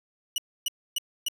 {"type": "tone bursts", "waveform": "sawtooth", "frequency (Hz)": 2928, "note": "F#7", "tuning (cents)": -19, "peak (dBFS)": -22, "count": 4, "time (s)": [0.36, 1.284], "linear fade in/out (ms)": 2, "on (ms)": 21, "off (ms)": 280, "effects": []}